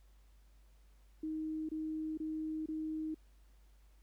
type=tone bursts; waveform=sine; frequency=313.2 Hz; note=D#4; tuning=11 cents sharp; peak=-36 dBFS; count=4; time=1.23-3.145 s; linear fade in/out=5 ms; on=460 ms; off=25 ms; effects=added 50 Hz sine -60 dBFS peak until 4.02 s + pink hiss -74 dBFS RMS until 4.02 s